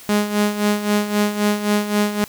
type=tone with tremolo; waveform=sawtooth; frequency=207.7 Hz; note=G#3; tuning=in tune; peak=-10 dBFS; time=0.09-2.24 s; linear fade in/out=0 ms; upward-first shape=sine; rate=3.8 Hz; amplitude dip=70%; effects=white hiss -41 dBFS RMS until 2.28 s